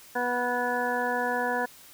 harmonic tone, 245.3 Hz, B3, 12 cents flat, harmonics 1 / 2 / 3 / 4 / 6 / 7, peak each -35 / -31 / -31 / -32 / -34 / -32 dBFS, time 0.15-1.66 s, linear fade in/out 10 ms, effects white hiss -51 dBFS RMS until 1.93 s

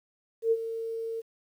sine tone with ADSR envelope, 453.7 Hz, A#4, 47 cents flat, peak -19 dBFS, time 0.42-1.22 s, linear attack 95 ms, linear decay 47 ms, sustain -12 dB, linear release 25 ms, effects 10-bit

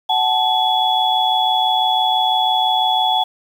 sine tone cluster, 744 / 870 / 3387 Hz, F#5 / A5 / G#7, +9 / -20 / +33 cents, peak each -18 dBFS, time 0.09-3.24 s, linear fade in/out 10 ms, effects 7-bit

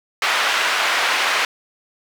white band-pass noise, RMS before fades -19 dBFS, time 0.22-1.45 s, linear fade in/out 2 ms, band 770 to 2500 Hz, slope 12 dB/octave, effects none

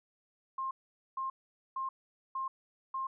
sine tone bursts, 1062 Hz, C6, 25 cents sharp, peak -33 dBFS, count 5, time 0.58-3.07 s, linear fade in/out 5 ms, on 130 ms, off 460 ms, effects none

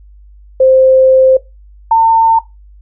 sine tone pair in turn, 523.3 / 903.9 Hz, C5 / A5, 0 / +46 cents, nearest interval major sixth, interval 946 cents, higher second, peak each -4 dBFS, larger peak neither, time 0.6-1.37 / 1.91-2.39 s, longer first, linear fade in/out 5 ms, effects noise-tail reverb RT60 0.2 s tail -18 dB re dry + added 50 Hz sine -36 dBFS peak until 2.81 s

